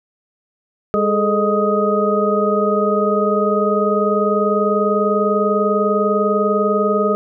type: tone cluster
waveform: sine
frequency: 204.1 / 417.2 / 437.3 / 617 / 1252 Hz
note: G#3 / G#4 / A4 / D#5 / D#6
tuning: -30 / +8 / -11 / -15 / +10 cents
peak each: -20 dBFS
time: 0.94-7.15 s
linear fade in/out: 0 ms
effects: none